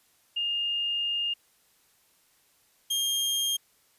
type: tone pair in turn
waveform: sine / sawtooth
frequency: 2826 / 3215 Hz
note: F7 / G7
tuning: +20 / +43 cents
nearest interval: major second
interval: 223 cents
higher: second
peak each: -26 / -22 dBFS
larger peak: second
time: 0.36-1.34 / 2.9-3.57 s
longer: first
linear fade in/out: 10 ms
effects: white hiss -65 dBFS RMS until 3.98 s + resampled to 32000 Hz